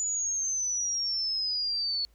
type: exponential sweep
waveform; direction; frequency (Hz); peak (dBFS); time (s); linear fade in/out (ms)
sine; down; 6980 to 4408; -27; 0-2.05; 0
effects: added 53 Hz sine -58 dBFS peak until 2.14 s + pink hiss -69 dBFS RMS until 2.14 s